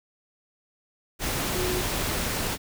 sine tone in noise, 363.9 Hz, F#4, 29 cents flat, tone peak -28 dBFS, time 1.54-1.84 s, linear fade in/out 50 ms, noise pink, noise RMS -28 dBFS, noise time 1.19-2.58 s, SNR -3 dB, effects none

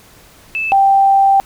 sine tone pair in turn, 2627 / 784.4 Hz, E7 / G5, -7 / +1 cents, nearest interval octave + major sixth, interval 2092 cents, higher first, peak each -16 / -7 dBFS, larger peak second, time 0.55-0.72 / 0.72-1.4 s, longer second, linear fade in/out 0 ms, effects pink hiss -44 dBFS RMS until 1.45 s

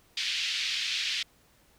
white band-pass noise, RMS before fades -31 dBFS, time 0.17-1.23 s, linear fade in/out 5 ms, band 2200 to 4400 Hz, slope 24 dB/octave, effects pink hiss -63 dBFS RMS until 1.78 s

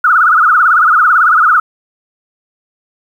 sine tone with vibrato, 1342 Hz, E6, 31 cents sharp, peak -5 dBFS, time 0.04-1.6 s, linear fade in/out 5 ms, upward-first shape triangle, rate 18 Hz, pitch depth 210 cents each way, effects 7-bit

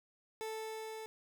30% pulse tone with level ramp, 440 Hz, A4, in tune, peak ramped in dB -36 to -41 dBFS, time 0.41-1.06 s, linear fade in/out 0 ms, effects none

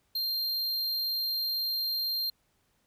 square tone, 4186 Hz, C8, in tune, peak -29 dBFS, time 0.15-2.3 s, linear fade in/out 5 ms, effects pink hiss -72 dBFS RMS until 2.86 s

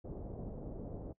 pink low-pass noise, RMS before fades -44 dBFS, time 0.04-1.13 s, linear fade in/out 10 ms, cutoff 610 Hz, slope 24 dB/octave, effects noise-tail reverb RT60 0.1 s tail -22 dB re dry

